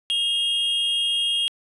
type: tone pair together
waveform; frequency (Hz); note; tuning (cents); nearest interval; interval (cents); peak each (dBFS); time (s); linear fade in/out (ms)
triangle; 2833 / 3257; F7 / G#7; +24 / -34; major second; 242; -24 / -20; 0.1-1.48; 0
effects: resampled to 24000 Hz